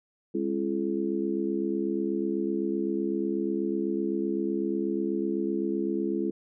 harmonic tone with a mistuned harmonic, 68 Hz, C#2, 33 cents flat, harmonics 3 / 4 / 5 / 6, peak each -32 / -32 / -29 / -34 dBFS, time 0.34-6.31 s, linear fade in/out 10 ms, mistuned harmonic 6, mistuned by +80 cents, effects none

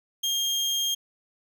30% pulse tone, 3219 Hz, G7, 45 cents sharp, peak -21 dBFS, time 0.23-0.95 s, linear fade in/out 10 ms, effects none

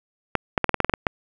clicks, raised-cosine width 0.5 ms, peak -3 dBFS, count 10, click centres 0.353 / 0.578 / 0.643 / 0.693 / 0.743 / 0.803 / 0.846 / 0.896 / 0.938 / 1.068 s, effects none

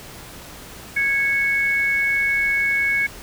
sine tone pair together, 1654.1 / 2208 Hz, G#6 / C#7, -7 / -7 cents, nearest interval perfect fourth, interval 500 cents, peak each -23 / -18 dBFS, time 0.96-3.07 s, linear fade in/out 10 ms, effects pink hiss -39 dBFS RMS until 3.22 s

